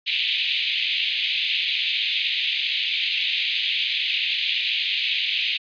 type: band-pass noise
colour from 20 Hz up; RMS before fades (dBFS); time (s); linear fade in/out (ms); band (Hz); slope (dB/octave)
white; -24; 0.06-5.58; 20; 2300 to 3800; 48
effects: resampled to 11025 Hz